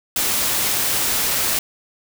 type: noise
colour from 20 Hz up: white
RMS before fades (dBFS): -20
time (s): 0.16-1.59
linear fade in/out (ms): 2
effects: none